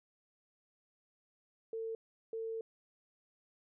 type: tone bursts at uneven times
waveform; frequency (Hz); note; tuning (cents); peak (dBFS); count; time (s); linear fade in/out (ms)
sine; 450; A4; +39; -37; 2; 1.73-1.95 / 2.33-2.61; 2
effects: none